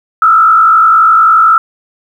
sine tone with frequency modulation, 1318.5 Hz, E6, in tune, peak -3 dBFS, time 0.22-1.58 s, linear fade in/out 2 ms, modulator 51.8 Hz, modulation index 0.98, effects 7-bit

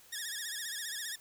10% pulse tone with vibrato, 1760 Hz, A6, in tune, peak -28 dBFS, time 0.12-1.16 s, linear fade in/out 10 ms, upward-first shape sine, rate 15 Hz, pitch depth 120 cents each way, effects white hiss -59 dBFS RMS until 1.2 s

